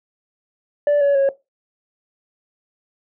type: tone with pitch steps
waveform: sine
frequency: 583 / 565.7 / 549 Hz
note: D5 / C#5 / C#5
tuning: -13 / +35 / -17 cents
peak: -10 dBFS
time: 0.87-1.29 s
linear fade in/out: 2 ms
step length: 140 ms
effects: noise-tail reverb RT60 0.2 s tail -18 dB re dry + tanh soft clip ceiling -12 dBFS

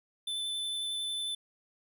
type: tone with vibrato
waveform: square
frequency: 3520 Hz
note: A7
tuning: in tune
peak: -33 dBFS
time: 0.27-1.35 s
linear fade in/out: 5 ms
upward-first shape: sine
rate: 11 Hz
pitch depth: 9 cents each way
effects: none

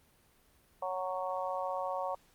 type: harmonic tone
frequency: 185 Hz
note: F#3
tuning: in tune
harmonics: 3 / 4 / 5 / 6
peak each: -37 / -38 / -39 / -40 dBFS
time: 0.82-2.15 s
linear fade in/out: 5 ms
effects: pink hiss -66 dBFS RMS until 2.34 s + Opus 32 kbps

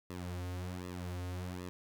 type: tone with flanger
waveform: sawtooth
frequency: 89.9 Hz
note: F#2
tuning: 49 cents flat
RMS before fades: -41 dBFS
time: 0.1-1.69 s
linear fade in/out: 0 ms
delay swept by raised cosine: 1.3 to 5.2 ms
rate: 1.3 Hz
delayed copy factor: -0.9
effects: none

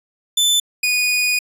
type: tone pair in turn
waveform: sawtooth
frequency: 3520 / 2470 Hz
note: A7 / D#7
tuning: 0 / -13 cents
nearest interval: tritone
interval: 613 cents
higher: first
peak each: -10 / -12 dBFS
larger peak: first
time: 0.37-0.6 / 0.83-1.39 s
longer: second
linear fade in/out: 5 ms
effects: resampled to 32000 Hz

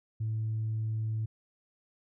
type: tone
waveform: sine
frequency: 110 Hz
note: A2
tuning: in tune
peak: -28 dBFS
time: 0.2-1.26 s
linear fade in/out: 10 ms
effects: tanh soft clip ceiling -26 dBFS

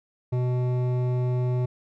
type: tone with hard clipping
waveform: sine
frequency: 124.8 Hz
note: B2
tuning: 19 cents sharp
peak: -24 dBFS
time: 0.32-1.66 s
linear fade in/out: 10 ms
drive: 12 dB
effects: none

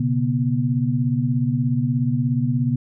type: tone cluster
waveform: sine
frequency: 122.8 / 139.6 / 242.2 Hz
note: B2 / C#3 / B3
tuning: -9 / +13 / -34 cents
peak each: -22 dBFS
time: 0-2.76 s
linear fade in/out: 5 ms
effects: none

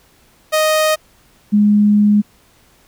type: tone pair in turn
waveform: sawtooth / sine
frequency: 622.3 / 207.7 Hz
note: D#5 / G#3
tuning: 0 / 0 cents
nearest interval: octave + perfect fifth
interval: 1900 cents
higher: first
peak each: -8 dBFS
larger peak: neither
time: 0.52-0.96 / 1.52-2.22 s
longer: second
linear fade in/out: 20 ms
effects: pink hiss -52 dBFS RMS until 2.87 s

